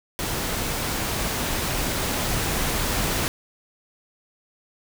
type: noise with level ramp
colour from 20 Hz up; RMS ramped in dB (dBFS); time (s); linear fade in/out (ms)
pink; -27 to -24; 0.19-3.28; 0
effects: none